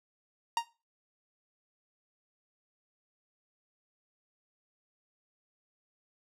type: tone with exponential decay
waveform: 45% pulse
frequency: 932.3 Hz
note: A#5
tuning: in tune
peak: -23 dBFS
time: 0.57-0.67 s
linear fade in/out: 2 ms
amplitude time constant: 20 ms
effects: noise-tail reverb RT60 0.3 s tail -19 dB re dry + low-pass 9000 Hz 12 dB/octave